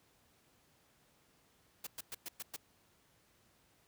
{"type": "noise bursts", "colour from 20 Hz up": "white", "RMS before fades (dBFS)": -43, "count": 6, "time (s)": [1.84, 2.564], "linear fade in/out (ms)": 5, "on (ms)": 29, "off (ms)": 110, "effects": ["pink hiss -70 dBFS RMS until 3.87 s", "high-pass 60 Hz 12 dB/octave"]}